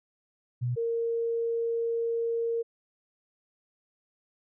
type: tone pair in turn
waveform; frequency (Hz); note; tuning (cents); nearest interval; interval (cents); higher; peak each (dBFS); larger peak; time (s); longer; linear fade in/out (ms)
sine; 122.5 / 462.5; B2 / A#4; -14 / -14; octave + major seventh; 2300; second; -26; neither; 0.61-0.76 / 0.76-2.63; second; 20
effects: none